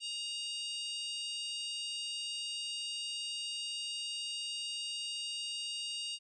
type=harmonic tone with a mistuned harmonic; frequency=932.3 Hz; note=A#5; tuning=in tune; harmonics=3 / 4 / 5 / 6 / 7 / 8 / 9 / 10; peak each=-39 / -46 / -44 / -53 / -56 / -56 / -48 / -59 dBFS; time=0-6.19 s; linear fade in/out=50 ms; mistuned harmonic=3; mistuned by=+24 cents; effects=none